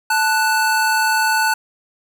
square tone pair together, 880 / 1480 Hz, A5 / F#6, 0 / 0 cents, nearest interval major sixth, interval 900 cents, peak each -18 dBFS, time 0.1-1.54 s, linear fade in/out 5 ms, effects none

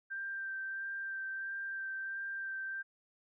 sine tone with vibrato, 1573 Hz, G6, 6 cents sharp, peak -37 dBFS, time 0.1-2.83 s, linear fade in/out 20 ms, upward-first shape sine, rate 1.5 Hz, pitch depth 14 cents each way, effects none

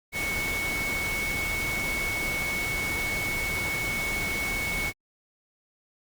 sine tone in noise, 2213 Hz, C#7, 3 cents flat, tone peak -28 dBFS, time 0.12-4.93 s, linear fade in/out 50 ms, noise pink, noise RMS -33 dBFS, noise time 0.12-4.93 s, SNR +2 dB, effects Opus 48 kbps

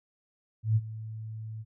sine tone with ADSR envelope, 110 Hz, A2, in tune, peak -19 dBFS, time 0.63-1.65 s, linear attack 130 ms, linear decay 42 ms, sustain -17 dB, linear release 42 ms, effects none

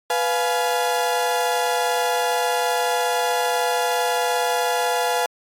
35% pulse chord, F diminished, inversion second, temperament equal with one note detuned, 493.9 / 698.5 / 843.7 Hz, Cb5 / F5 / Ab5, 0 / 0 / +27 cents, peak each -22 dBFS, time 0.1-5.26 s, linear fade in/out 2 ms, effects AAC 48 kbps

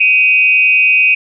sine tone with amplitude modulation, 2510 Hz, D#7, 15 cents sharp, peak -3 dBFS, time 0-1.15 s, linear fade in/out 10 ms, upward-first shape sine, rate 229 Hz, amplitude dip 80%, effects none

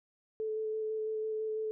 sine tone with vibrato, 435.4 Hz, A4, 18 cents flat, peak -32 dBFS, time 0.4-1.71 s, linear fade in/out 0 ms, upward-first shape square, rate 6 Hz, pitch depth 9 cents each way, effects none

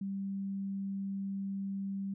sine tone, 196 Hz, G3, in tune, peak -34 dBFS, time 0.01-2.14 s, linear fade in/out 5 ms, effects none

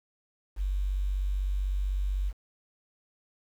sine tone with quantisation, 47.96 Hz, G1, 37 cents flat, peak -26 dBFS, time 0.56-2.33 s, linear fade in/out 50 ms, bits 9, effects none

